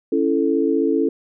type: chord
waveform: sine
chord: A major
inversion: first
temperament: equal with one note detuned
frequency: 277.2 / 332.9 / 440 Hz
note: C#4 / E4 / A4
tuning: 0 / +17 / 0 cents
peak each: -20 dBFS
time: 0.12-1.09 s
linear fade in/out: 5 ms
effects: none